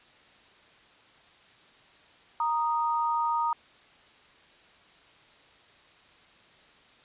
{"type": "tone pair together", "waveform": "sine", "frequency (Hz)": [933.8, 1240], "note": ["A#5", "D#6"], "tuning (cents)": [3, -6], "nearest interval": "perfect fourth", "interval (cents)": 491, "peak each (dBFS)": [-26, -29], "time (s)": [2.4, 3.53], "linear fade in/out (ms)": 2, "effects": ["white hiss -57 dBFS RMS until 7.04 s", "resampled to 8000 Hz"]}